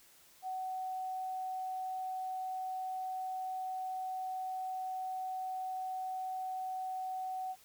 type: tone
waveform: sine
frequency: 750 Hz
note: F#5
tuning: 23 cents sharp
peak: -36 dBFS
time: 0.42-7.56 s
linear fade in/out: 50 ms
effects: white hiss -62 dBFS RMS until 7.64 s